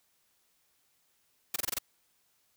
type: noise bursts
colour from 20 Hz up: white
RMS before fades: -31 dBFS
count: 6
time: 1.54-1.786 s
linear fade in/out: 5 ms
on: 21 ms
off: 24 ms
effects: white hiss -72 dBFS RMS until 2.56 s